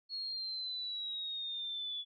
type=exponential sweep; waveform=sine; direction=down; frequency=4333 to 3418 Hz; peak=-37 dBFS; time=0.09-2.05 s; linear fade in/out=50 ms; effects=none